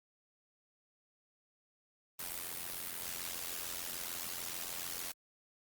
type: noise with amplitude modulation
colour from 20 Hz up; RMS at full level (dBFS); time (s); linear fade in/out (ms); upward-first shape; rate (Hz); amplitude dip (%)
white; -38; 2.19-5.12; 5; sine; 86.8; 80
effects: Opus 32 kbps